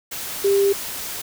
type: tone in noise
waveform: sine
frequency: 397.3 Hz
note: G4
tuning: 23 cents sharp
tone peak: -14 dBFS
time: 0.44-0.73 s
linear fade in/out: 10 ms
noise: white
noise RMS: -30 dBFS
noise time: 0.11-1.22 s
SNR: +13 dB
effects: none